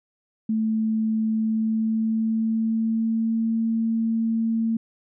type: tone with pitch glide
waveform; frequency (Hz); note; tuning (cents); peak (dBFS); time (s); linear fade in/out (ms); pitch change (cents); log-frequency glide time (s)
sine; 220 to 225.9; A3 to A3; 0 to +46; -20; 0.49-4.77; 5; +46; 1.32-3.53
effects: none